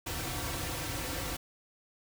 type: noise with comb filter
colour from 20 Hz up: pink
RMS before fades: -36 dBFS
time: 0.06-1.37 s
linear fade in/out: 10 ms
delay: 4.8 ms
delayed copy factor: -0.85
effects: none